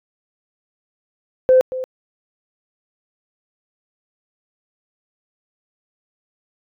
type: tone with echo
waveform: sine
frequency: 515 Hz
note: C5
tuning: 28 cents flat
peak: -7 dBFS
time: 1.49-1.61 s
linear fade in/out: 0 ms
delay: 230 ms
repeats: 1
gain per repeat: -15 dB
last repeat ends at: 1.84 s
effects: tanh soft clip ceiling -4 dBFS